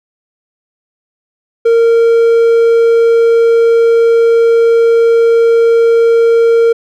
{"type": "tone", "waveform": "triangle", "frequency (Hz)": 461.5, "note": "A#4", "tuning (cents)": -17, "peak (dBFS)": -3, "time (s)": [1.65, 6.73], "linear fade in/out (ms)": 10, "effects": []}